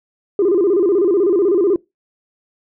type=tone with vibrato; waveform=sine; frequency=373.7 Hz; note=F#4; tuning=17 cents sharp; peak=-10 dBFS; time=0.39-1.76 s; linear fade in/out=2 ms; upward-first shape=square; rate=16 Hz; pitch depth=140 cents each way; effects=noise-tail reverb RT60 0.2 s tail -23 dB re dry + tanh soft clip ceiling -8 dBFS